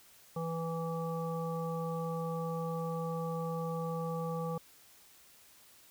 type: harmonic tone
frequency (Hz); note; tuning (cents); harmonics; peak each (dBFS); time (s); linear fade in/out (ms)
164.9; E3; +1; 1 / 3 / 5 / 7; -36 / -38 / -44 / -43; 0.36-4.58; 5
effects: white hiss -60 dBFS RMS until 5.9 s